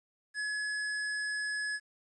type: tone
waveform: square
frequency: 1696 Hz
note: G#6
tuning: 36 cents sharp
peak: -33 dBFS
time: 0.34-1.8 s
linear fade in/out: 50 ms
effects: resampled to 22050 Hz + 11-bit